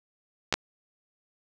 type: clicks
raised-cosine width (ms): 0.2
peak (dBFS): -6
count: 2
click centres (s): 0.526 / 0.54
effects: none